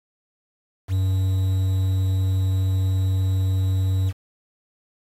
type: tone with quantisation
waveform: triangle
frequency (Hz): 94.7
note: F#2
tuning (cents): +41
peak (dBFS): -16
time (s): 0.88-4.13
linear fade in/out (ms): 50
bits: 7
effects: AAC 48 kbps